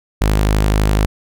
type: tone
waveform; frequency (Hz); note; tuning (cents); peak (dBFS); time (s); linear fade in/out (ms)
sawtooth; 51.91; G#1; 0; -8; 0.21-1.06; 5
effects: none

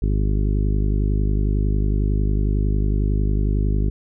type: harmonic tone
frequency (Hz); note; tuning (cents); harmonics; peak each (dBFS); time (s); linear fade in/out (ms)
51; G#1; -31; 1 / 2 / 3 / 4 / 5 / 6 / 7 / 8; -18 / -24 / -28 / -30 / -32 / -34 / -35 / -36; 0.02-3.9; 5
effects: none

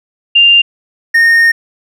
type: tone pair in turn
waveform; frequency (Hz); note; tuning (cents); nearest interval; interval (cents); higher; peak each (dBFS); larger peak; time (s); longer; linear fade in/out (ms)
sine / triangle; 2794 / 1841.8; F7 / A#6; 0 / -21; perfect fifth; 721; first; -3; neither; 0.35-0.62 / 1.14-1.52; second; 10
effects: none

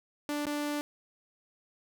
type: tone with dropouts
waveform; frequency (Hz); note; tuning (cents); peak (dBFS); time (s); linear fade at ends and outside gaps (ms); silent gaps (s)
sawtooth; 293.7; D4; 0; -27; 0.29-0.81; 0; 0.455-0.467
effects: none

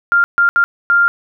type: tone bursts at uneven times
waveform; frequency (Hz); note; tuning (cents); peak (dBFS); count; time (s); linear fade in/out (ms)
sine; 1396.9; F6; 0; -8; 4; 0.12-0.24 / 0.38-0.49 / 0.56-0.64 / 0.9-1.08; 0
effects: none

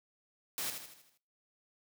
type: noise with echo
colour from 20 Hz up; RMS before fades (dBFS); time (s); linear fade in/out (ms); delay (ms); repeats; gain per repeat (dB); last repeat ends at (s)
white; -37; 0.58-0.7; 0; 79; 6; -6; 1.174
effects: noise-tail reverb RT60 0.4 s tail -20 dB re dry + high-pass 100 Hz 12 dB/octave

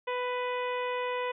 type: harmonic tone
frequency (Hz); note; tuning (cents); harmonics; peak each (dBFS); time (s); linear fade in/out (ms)
496.2; B4; +8; 1 / 2 / 3 / 4 / 5 / 6 / 7; -32 / -34 / -44 / -40 / -42 / -46 / -51; 0.07-1.32; 10
effects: none

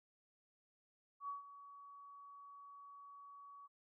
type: tone with ADSR envelope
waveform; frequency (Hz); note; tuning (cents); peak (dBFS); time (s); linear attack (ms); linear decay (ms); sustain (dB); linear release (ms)
sine; 1130; C#6; +33; -40; 1.2-3.68; 83; 140; -14; 26
effects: none

